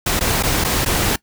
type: noise with dropouts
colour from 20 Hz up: pink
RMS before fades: -18 dBFS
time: 0.06-1.16 s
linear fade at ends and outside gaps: 5 ms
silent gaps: 0.194-0.208 / 0.427-0.434 / 0.641-0.646 / 0.849-0.859 s
effects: noise-tail reverb RT60 0.1 s tail -21 dB re dry